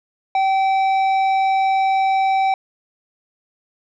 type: tone with tanh clipping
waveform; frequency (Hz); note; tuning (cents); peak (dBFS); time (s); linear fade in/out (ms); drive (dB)
triangle; 771; G5; -29; -16; 0.35-2.54; 2; 13
effects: none